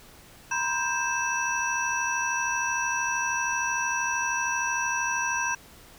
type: tone cluster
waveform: sine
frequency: 949 / 1022 / 1577 / 2633 / 5820 Hz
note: A#5 / C6 / G6 / E7 / F#8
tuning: +31 / -41 / +10 / -3 / -29 cents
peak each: -31 / -33 / -29 / -32 / -33 dBFS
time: 0.51-5.55 s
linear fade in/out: 5 ms
effects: pink hiss -51 dBFS RMS until 5.98 s